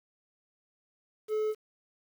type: tone with quantisation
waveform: triangle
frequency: 430.4 Hz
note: A4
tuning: 38 cents flat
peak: -25 dBFS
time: 1.28-1.55 s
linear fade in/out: 50 ms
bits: 9
effects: none